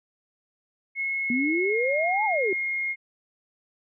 sine tone with pitch glide, 2175 to 2143 Hz, C#7 to C7, -33 to +41 cents, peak -25 dBFS, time 0.95-2.96 s, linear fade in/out 50 ms, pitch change -26 cents, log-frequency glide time 1.69-1.77 s
sine exponential two-way sweep, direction up then down, 235.7 to 886 to 360.9 Hz, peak -23 dBFS, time 1.3-2.53 s, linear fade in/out 2 ms, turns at 2.25 s
effects none

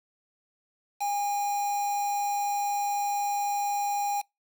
triangle tone with quantisation, 814 Hz, G#5, 35 cents flat, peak -24 dBFS, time 1-4.22 s, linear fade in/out 20 ms, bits 6, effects noise-tail reverb RT60 0.2 s tail -26 dB re dry

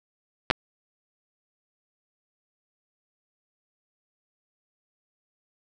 clicks, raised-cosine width 0.3 ms, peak -4 dBFS, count 2, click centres 0.502 / 0.51 s, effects none

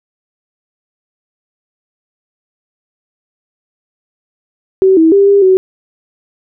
sine tone with pitch steps, 380.8 / 323 / 397.6 / 400.6 / 375.8 Hz, F#4 / E4 / G4 / G4 / F#4, +50 / -35 / +25 / +38 / +27 cents, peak -4 dBFS, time 4.82-5.57 s, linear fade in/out 0 ms, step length 150 ms, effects none

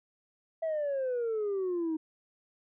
sine exponential sweep, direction down, 659.3 to 311.1 Hz, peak -27 dBFS, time 0.62-1.97 s, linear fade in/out 10 ms, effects tanh soft clip ceiling -27 dBFS

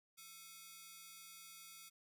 5% pulse ring-modulated tone, 1174.7 Hz, D6, in tune, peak -39 dBFS, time 0.17-1.9 s, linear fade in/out 20 ms, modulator 1010 Hz, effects high-pass 400 Hz 12 dB/octave

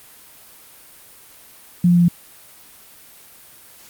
sine tone with pitch steps, 176.3 / 175.08 / 173.87 / 172.67 Hz, F3 / F3 / F3 / F3, +17 / +5 / -7 / -19 cents, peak -10 dBFS, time 1.84-2.084 s, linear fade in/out 5 ms, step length 61 ms, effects white hiss -45 dBFS RMS until 3.89 s + Opus 32 kbps

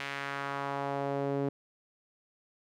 sawtooth tone with band-pass filter sweep, 139.8 Hz, C#3, 15 cents sharp, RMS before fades -34 dBFS, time 0-1.49 s, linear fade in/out 2 ms, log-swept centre 2300 to 370 Hz, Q 1.5, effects none

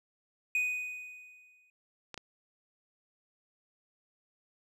triangle tone with exponential decay, 2489 Hz, D#7, in tune, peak -24 dBFS, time 0.55-1.7 s, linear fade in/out 2 ms, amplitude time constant 250 ms
clicks, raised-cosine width 0.2 ms, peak -24 dBFS, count 2, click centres 2.143 / 2.177 s
effects none

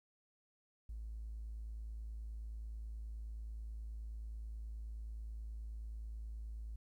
triangle tone, 54.7 Hz, A1, 9 cents flat, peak -39 dBFS, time 0.89-6.76 s, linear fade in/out 5 ms, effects tanh soft clip ceiling -40 dBFS + 13-bit

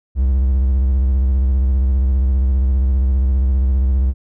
triangle tone with vibrato, 65.41 Hz, C2, in tune, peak -10 dBFS, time 0.15-4.14 s, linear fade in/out 50 ms, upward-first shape square, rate 15 Hz, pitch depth 77 cents each way, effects none

